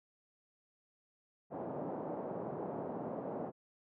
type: band-pass noise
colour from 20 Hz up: white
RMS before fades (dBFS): -41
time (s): 1.5-3.52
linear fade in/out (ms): 50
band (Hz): 140 to 740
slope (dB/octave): 24
effects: none